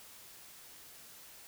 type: silence
effects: white hiss -54 dBFS RMS until 1.47 s